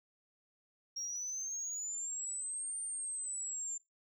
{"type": "exponential two-way sweep", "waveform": "sine", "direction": "up then down", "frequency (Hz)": [5580, 8900, 7240], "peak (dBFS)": -36, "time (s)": [0.96, 3.78], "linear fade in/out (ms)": 10, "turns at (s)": 2.8, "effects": ["noise-tail reverb RT60 0.2 s tail -23 dB re dry", "tanh soft clip ceiling -34 dBFS"]}